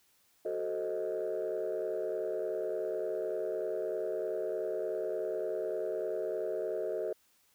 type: chord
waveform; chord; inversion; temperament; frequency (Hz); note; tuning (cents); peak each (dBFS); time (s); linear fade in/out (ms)
sine; F# diminished seventh; none; equal with one note detuned; 370 / 440 / 523.3 / 626.2; F#4 / A4 / C5 / Eb5; 0 / 0 / 0 / +11; -37 / -35 / -39 / -36; 0.45-7.13; 5
effects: tanh soft clip ceiling -26 dBFS + white hiss -69 dBFS RMS until 7.54 s